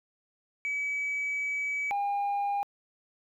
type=tone pair in turn; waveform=sine; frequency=2284 / 807.5 Hz; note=D7 / G#5; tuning=-49 / -49 cents; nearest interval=octave + tritone; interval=1800 cents; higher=first; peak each=-27 / -24 dBFS; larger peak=second; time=0.65-1.91 / 1.91-2.63 s; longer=first; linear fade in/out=0 ms; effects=tanh soft clip ceiling -26 dBFS + 11-bit